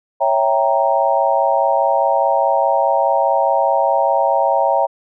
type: chord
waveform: sine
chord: C# diminished seventh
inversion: none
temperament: equal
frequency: 554.4 / 659.3 / 784 / 932.3 Hz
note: C#5 / E5 / G5 / Bb5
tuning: 0 / 0 / 0 / 0 cents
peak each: -18 dBFS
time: 0.2-4.87 s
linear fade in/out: 20 ms
effects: none